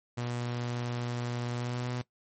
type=tone with pitch glide; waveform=sawtooth; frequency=121 to 123.4 Hz; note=B2 to B2; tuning=-35 to -1 cents; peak=-28 dBFS; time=0.17-2.02 s; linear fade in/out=10 ms; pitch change=+34 cents; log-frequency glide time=1.55-1.87 s; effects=noise-tail reverb RT60 0.1 s tail -18 dB re dry + MP3 32 kbps